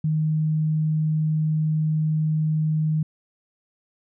sine tone, 155.56 Hz, D#3, in tune, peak -19 dBFS, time 0.04-3.03 s, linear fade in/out 5 ms, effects none

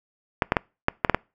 clicks, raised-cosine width 0.5 ms, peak -3 dBFS, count 7, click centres 0.422 / 0.521 / 0.568 / 0.884 / 1.048 / 1.097 / 1.146 s, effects noise-tail reverb RT60 0.3 s tail -26 dB re dry

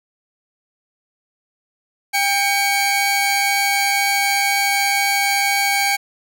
sawtooth tone pair together, 796.9 / 2249 Hz, G5 / C#7, +28 / +24 cents, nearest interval octave + tritone, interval 1796 cents, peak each -15 dBFS, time 2.13-5.97 s, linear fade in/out 20 ms, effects none

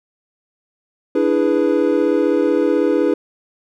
triangle chord, E dominant seventh, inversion third, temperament equal, 293.7 / 329.6 / 415.3 / 493.9 Hz, D4 / E4 / G#4 / B4, 0 / 0 / 0 / 0 cents, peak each -17 dBFS, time 1.15-3.14 s, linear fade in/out 5 ms, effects none

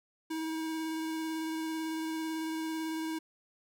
square tone with vibrato, 319.6 Hz, D#4, 47 cents sharp, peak -34 dBFS, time 0.3-3.19 s, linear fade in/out 10 ms, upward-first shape square, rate 18 Hz, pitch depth 10 cents each way, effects none

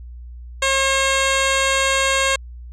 10% pulse tone with low-pass filter, 539 Hz, C#5, 49 cents flat, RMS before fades -18 dBFS, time 0.62-2.36 s, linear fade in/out 5 ms, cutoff 6800 Hz, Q 1.9, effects added 60 Hz sine -33 dBFS peak until 2.72 s

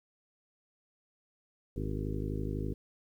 harmonic tone with a mistuned harmonic, 51.91 Hz, G#1, in tune, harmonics 1 / 2 / 3 / 4 / 5 / 6 / 7 / 8 / 9, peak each -37 / -38 / -40 / -46 / -41 / -43 / -44 / -45 / -47 dBFS, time 1.76-2.74 s, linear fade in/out 5 ms, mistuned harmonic 8, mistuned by -56 cents, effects 11-bit

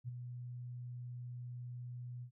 sine tone with ADSR envelope, 122.7 Hz, B2, 11 cents flat, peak -37 dBFS, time 0.04-2.31 s, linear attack 44 ms, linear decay 13 ms, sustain -6 dB, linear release 84 ms, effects none

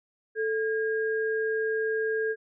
sine tone pair together, 440 / 1625.2 Hz, A4 / G#6, 0 / -38 cents, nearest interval octave + major seventh, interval 2262 cents, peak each -26 / -31 dBFS, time 0.35-2.36 s, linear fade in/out 50 ms, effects none

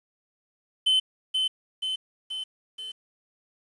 triangle tone with echo, 3057 Hz, G7, 44 cents flat, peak -17 dBFS, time 0.86-1 s, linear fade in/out 10 ms, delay 480 ms, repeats 4, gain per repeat -4 dB, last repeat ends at 2.92 s, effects resampled to 22050 Hz + 9-bit

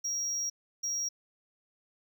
triangle tone bursts at uneven times, 5650 Hz, F8, 19 cents sharp, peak -29 dBFS, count 2, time 0.04-0.5 / 0.83-1.09 s, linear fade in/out 10 ms, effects none

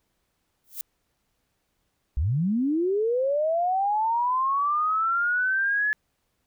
violet noise with exponential growth, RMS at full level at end -29 dBFS, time 0.64-0.81 s, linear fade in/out 0 ms, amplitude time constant 35 ms
sine linear sweep, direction up, 58.5 to 1719 Hz, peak -21 dBFS, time 2.17-5.93 s, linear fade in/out 0 ms
effects pink hiss -74 dBFS RMS until 6.46 s

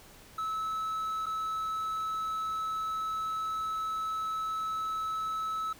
triangle tone with dropouts, 1300 Hz, E6, 24 cents flat, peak -29 dBFS, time 0.38-5.73 s, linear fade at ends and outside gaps 5 ms, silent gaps 1.259-1.265 s, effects pink hiss -54 dBFS RMS until 5.79 s

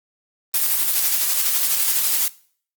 blue noise with tremolo, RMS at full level -18 dBFS, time 0.54-2.28 s, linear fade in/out 2 ms, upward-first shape square, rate 12 Hz, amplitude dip 30%, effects noise-tail reverb RT60 0.5 s tail -20 dB re dry + Opus 24 kbps

